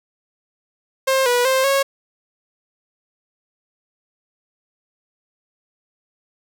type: tone with pitch steps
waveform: sawtooth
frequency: 531 / 487.9 / 526 / 549 Hz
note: C5 / B4 / C5 / C#5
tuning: +25 / -21 / +9 / -17 cents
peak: -11 dBFS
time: 1.07-1.83 s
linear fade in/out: 10 ms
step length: 190 ms
effects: none